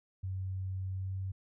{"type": "tone with pitch glide", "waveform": "sine", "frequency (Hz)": [94.4, 95.28], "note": ["F#2", "G2"], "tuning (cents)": [35, -49], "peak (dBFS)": -34, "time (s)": [0.23, 1.32], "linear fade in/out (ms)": 10, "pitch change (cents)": 16, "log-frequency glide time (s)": [0.92, 1.15], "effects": []}